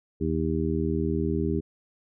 harmonic tone, 80 Hz, D#2, 49 cents sharp, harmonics 1 / 2 / 3 / 4 / 5, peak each -30 / -30 / -30 / -30 / -30 dBFS, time 0.2-1.61 s, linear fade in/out 20 ms, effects none

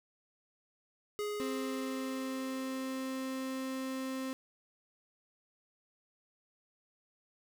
square tone with exponential decay, 416.5 Hz, G#4, 5 cents sharp, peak -34 dBFS, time 1.19-3.95 s, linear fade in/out 0 ms, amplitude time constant 600 ms
35% pulse tone, 263 Hz, C4, 9 cents sharp, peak -34 dBFS, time 1.4-4.33 s, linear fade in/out 0 ms
effects none

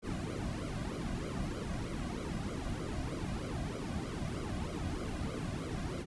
brown noise with flanger, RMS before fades -38 dBFS, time 0.02-6.06 s, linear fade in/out 50 ms, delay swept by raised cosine 1.1 to 2.3 ms, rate 3.2 Hz, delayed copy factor -0.9, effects resampled to 24000 Hz

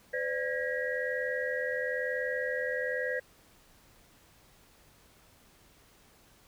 sine tone cluster, 507 / 588 / 1638 / 1910 Hz, B4 / D5 / G#6 / A#6, +45 / +2 / -24 / +42 cents, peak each -33 / -38 / -36 / -36 dBFS, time 0.13-3.2 s, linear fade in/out 10 ms, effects pink hiss -61 dBFS RMS until 6.47 s

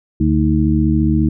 harmonic tone with a mistuned harmonic, 74.6 Hz, D2, 28 cents sharp, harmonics 1 / 2 / 3 / 4, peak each -17 / -17 / -17 / -17 dBFS, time 0.2-1.29 s, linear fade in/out 5 ms, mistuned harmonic 4, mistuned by +95 cents, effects none

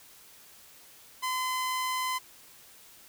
sawtooth tone, 1023 Hz, C6, 39 cents flat, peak -25 dBFS, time 1.22-2.19 s, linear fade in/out 20 ms, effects white hiss -54 dBFS RMS until 3.08 s

